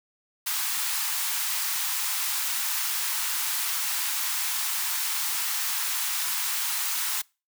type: high-pass noise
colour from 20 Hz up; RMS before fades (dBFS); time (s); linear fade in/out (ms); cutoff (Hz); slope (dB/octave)
white; -28; 0.46-7.22; 10; 820; 48
effects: noise-tail reverb RT60 0.3 s tail -25 dB re dry